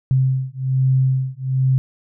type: beating tone pair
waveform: sine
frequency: 130.81 / 132.01 Hz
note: C3 / C3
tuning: 0 / +16 cents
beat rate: 1.2 Hz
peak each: -18 dBFS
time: 0.11-1.78 s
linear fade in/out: 0 ms
effects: none